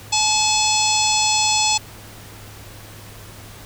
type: harmonic tone with a mistuned harmonic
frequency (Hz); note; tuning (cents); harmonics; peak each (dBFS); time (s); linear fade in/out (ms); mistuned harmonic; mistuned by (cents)
859; A5; -42; 1 / 3 / 4 / 5 / 6 / 7 / 8 / 9; -21 / -24 / -25 / -24 / -25 / -25 / -26 / -23; 0.12-1.78; 10; 8; +47
effects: added 104 Hz sine -41 dBFS peak until 3.65 s + pink hiss -41 dBFS RMS until 3.65 s